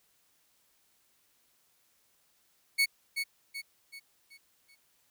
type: tone with echo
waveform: 30% pulse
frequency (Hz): 2217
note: C#7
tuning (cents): 0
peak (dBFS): -20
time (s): 2.78-2.86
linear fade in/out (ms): 20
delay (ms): 380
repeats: 5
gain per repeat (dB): -7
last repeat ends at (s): 4.76
effects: white hiss -70 dBFS RMS until 5.1 s